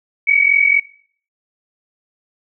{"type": "tone pair together", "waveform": "sine", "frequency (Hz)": [2233, 2277], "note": ["C#7", "C#7"], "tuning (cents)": [12, 46], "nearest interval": "unison", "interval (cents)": 34, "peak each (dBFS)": -13, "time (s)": [0.27, 0.8], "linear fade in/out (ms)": 10, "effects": ["noise-tail reverb RT60 0.5 s tail -18 dB re dry"]}